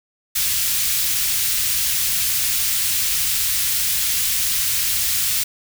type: band-stop noise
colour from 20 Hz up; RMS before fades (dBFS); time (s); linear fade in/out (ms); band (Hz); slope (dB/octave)
white; -20; 0.35-5.44; 10; 110 to 2200; 12
effects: none